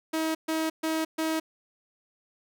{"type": "tone bursts", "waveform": "sawtooth", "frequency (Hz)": 319, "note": "D#4", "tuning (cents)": 43, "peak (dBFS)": -22, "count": 4, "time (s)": [0.13, 1.4], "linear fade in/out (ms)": 10, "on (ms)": 220, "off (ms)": 130, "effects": []}